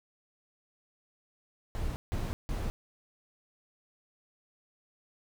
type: noise bursts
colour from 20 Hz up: brown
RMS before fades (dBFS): -33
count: 3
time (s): 1.75-2.7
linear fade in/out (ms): 0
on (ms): 210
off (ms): 160
effects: none